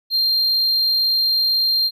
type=tone; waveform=triangle; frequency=4186 Hz; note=C8; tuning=in tune; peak=-14 dBFS; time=0.1-1.91 s; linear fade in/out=50 ms; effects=none